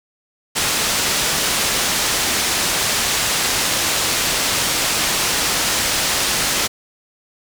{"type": "low-pass noise", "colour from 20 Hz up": "white", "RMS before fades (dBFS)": -19, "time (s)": [0.55, 6.68], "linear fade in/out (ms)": 20, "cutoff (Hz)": 7600, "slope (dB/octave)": 12, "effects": []}